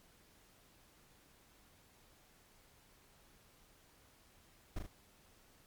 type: noise with echo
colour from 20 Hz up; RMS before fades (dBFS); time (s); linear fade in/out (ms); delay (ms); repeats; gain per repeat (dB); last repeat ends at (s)
brown; -38; 4.76-4.79; 5; 38; 2; -4; 4.866
effects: pink hiss -66 dBFS RMS until 5.66 s + MP3 96 kbps